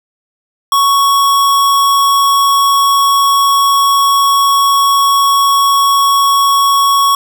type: tone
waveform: square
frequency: 1112 Hz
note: C#6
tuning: 5 cents sharp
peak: -8 dBFS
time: 0.72-7.15 s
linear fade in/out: 2 ms
effects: 8-bit